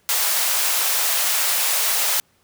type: high-pass noise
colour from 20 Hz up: white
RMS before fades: -20 dBFS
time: 0.09-2.2 s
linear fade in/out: 0 ms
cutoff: 540 Hz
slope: 24 dB/octave
effects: pink hiss -61 dBFS RMS until 2.43 s + high-pass 60 Hz 12 dB/octave